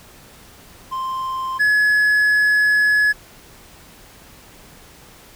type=tone pair in turn; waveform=triangle; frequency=1046.5 / 1696.1 Hz; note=C6 / G#6; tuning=0 / +36 cents; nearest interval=minor sixth; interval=836 cents; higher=second; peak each=-20 / -11 dBFS; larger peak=second; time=0.91-1.59 / 1.59-3.13 s; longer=second; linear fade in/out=20 ms; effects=pink hiss -45 dBFS RMS until 5.35 s